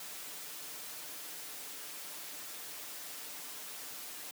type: noise with comb filter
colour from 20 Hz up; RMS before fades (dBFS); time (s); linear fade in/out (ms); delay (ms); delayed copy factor
white; -45; 0-4.31; 2; 6.7; +0.55
effects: high-pass 200 Hz 12 dB/octave